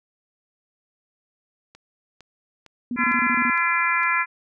click train, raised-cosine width 0.2 ms, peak -28 dBFS, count 6, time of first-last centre 1.75-4.033 s, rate 2.19 Hz
sine tone bursts, 242.7 Hz, B3, 30 cents flat, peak -24 dBFS, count 8, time 2.91-3.501 s, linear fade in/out 2 ms, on 52 ms, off 25 ms
harmonic tone, 340.4 Hz, F4, 44 cents flat, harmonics 3 / 4 / 5 / 6 / 7, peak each -25 / -25 / -25 / -25 / -25 dBFS, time 2.96-4.26 s, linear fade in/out 50 ms
effects none

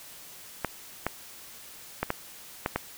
clicks, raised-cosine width 0.5 ms, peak -11 dBFS, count 6, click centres 0.647 / 1.066 / 2.03 / 2.104 / 2.661 / 2.76 s, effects white hiss -47 dBFS RMS until 2.97 s

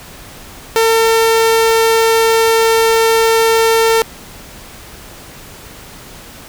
sawtooth tone, 451.6 Hz, A4, 45 cents sharp, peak -5 dBFS, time 0.76-4.02 s, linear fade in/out 0 ms, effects pink hiss -35 dBFS RMS until 6.48 s

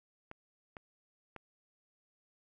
clicks, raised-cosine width 0.5 ms, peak -30 dBFS, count 3, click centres 0.314 / 0.768 / 1.363 s, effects none

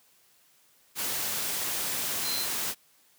sine tone in noise, 4097 Hz, C8, 37 cents flat, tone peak -32 dBFS, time 2.22-2.47 s, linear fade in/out 50 ms, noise white, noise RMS -31 dBFS, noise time 0.95-2.75 s, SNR -4 dB, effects white hiss -63 dBFS RMS until 3.18 s + high-pass 100 Hz 12 dB/octave

